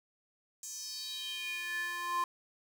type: tone with high-pass filter sweep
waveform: square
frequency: 349.2 Hz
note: F4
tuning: in tune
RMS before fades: -38 dBFS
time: 0.63-2.24 s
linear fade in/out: 2 ms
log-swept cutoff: 7000 to 1000 Hz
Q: 4.9
effects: none